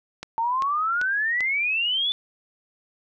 click train, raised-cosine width 0.2 ms, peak -16 dBFS, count 4, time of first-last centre 0.23-1.406 s, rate 2.55 Hz
sine exponential sweep, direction up, 893 to 3520 Hz, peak -21 dBFS, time 0.38-2.12 s, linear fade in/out 0 ms
effects none

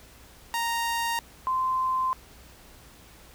sawtooth / sine tone pair in turn, 930 / 1037.3 Hz, A#5 / C6, -4 / -15 cents, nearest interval major second, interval 189 cents, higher second, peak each -22 / -23 dBFS, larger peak first, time 0.54-1.19 / 1.47-2.13 s, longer second, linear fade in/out 0 ms, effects added 60 Hz sine -55 dBFS peak until 3.34 s + pink hiss -52 dBFS RMS until 3.34 s

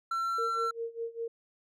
triangle tone, 1351 Hz, E6, 42 cents sharp, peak -27 dBFS, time 0.11-0.71 s, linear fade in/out 5 ms
sine tone with tremolo, 461.2 Hz, A#4, 19 cents flat, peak -31 dBFS, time 0.38-1.28 s, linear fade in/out 5 ms, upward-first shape sine, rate 5 Hz, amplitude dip 90%
effects none

